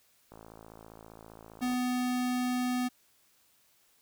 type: click train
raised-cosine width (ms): 1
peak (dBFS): -35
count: 79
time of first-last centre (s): 0.32-1.736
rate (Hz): 55.1
type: tone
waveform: square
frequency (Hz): 249.4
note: B3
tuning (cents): +17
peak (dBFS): -29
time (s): 1.61-2.89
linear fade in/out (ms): 20
effects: white hiss -67 dBFS RMS until 4.01 s